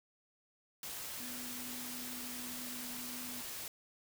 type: tone in noise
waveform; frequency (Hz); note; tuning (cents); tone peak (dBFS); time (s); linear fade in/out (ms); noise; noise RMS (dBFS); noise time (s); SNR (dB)
sine; 246.9; B3; 0; -48; 1.2-3.41; 2; white; -44; 0.83-3.68; -7
effects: none